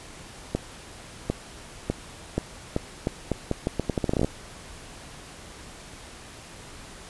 accelerating click train, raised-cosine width 2 ms, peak -10 dBFS, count 20, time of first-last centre 0.55-4.246 s, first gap 750 ms, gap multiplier 0.8, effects pink hiss -44 dBFS RMS until 7.09 s + resampled to 24000 Hz

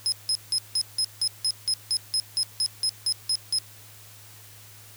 35% pulse tone bursts, 5120 Hz, D#8, 49 cents sharp, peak -19 dBFS, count 16, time 0.06-3.586 s, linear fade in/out 0 ms, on 61 ms, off 170 ms, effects added 105 Hz sine -51 dBFS peak until 4.96 s + white hiss -49 dBFS RMS until 4.96 s

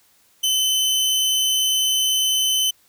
sawtooth tone, 3046 Hz, F#7, 50 cents sharp, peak -14 dBFS, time 0.43-2.71 s, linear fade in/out 10 ms, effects white hiss -58 dBFS RMS until 2.88 s

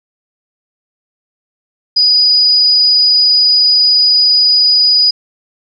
sine tone, 4937 Hz, D#8, 14 cents flat, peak -6 dBFS, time 1.96-5.11 s, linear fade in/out 10 ms, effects none

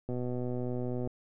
click train, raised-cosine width 2 ms, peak -23 dBFS, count 123, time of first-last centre 0.09-1.074 s, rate 124 Hz, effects none

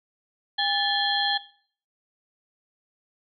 sine tone cluster, 806 / 1744 / 3209 / 3370 / 4156 Hz, G5 / A6 / G7 / G#7 / C8, +48 / -16 / +40 / +25 / -12 cents, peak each -28 dBFS, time 0.58-1.38 s, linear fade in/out 10 ms, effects noise-tail reverb RT60 0.5 s tail -17 dB re dry

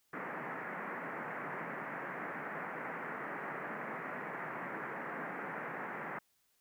white band-pass noise, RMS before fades -42 dBFS, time 0.13-6.19 s, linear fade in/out 5 ms, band 140 to 2000 Hz, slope 48 dB/octave, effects white hiss -75 dBFS RMS until 6.6 s

